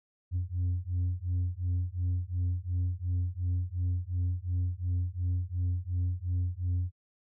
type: beating tone pair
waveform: sine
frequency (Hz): 88.2 / 91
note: F2 / F#2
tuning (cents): +18 / -28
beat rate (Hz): 2.8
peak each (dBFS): -29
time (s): 0.31-6.92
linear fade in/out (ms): 50
effects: tanh soft clip ceiling -25 dBFS